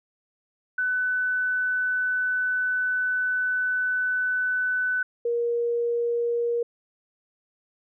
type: tone pair in turn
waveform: sine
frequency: 1500 / 472.5 Hz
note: F#6 / A#4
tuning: +23 / +23 cents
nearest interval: octave + minor sixth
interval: 2000 cents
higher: first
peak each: -22 dBFS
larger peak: neither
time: 0.78-5.03 / 5.25-6.63 s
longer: first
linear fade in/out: 5 ms
effects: none